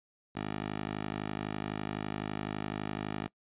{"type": "tone with high-pass filter", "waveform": "10% pulse", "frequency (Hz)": 51.91, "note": "G#1", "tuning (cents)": 0, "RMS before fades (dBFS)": -37, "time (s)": [0.35, 3.28], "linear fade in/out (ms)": 10, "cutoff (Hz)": 150, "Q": 0.57, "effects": ["noise-tail reverb RT60 0.1 s tail -22 dB re dry", "resampled to 8000 Hz"]}